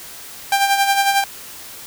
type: tone with tremolo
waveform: sawtooth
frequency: 792 Hz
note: G5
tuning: 18 cents sharp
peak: -8 dBFS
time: 0.52-1.24 s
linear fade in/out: 2 ms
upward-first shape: sine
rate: 11 Hz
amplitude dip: 55%
effects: white hiss -36 dBFS RMS until 1.86 s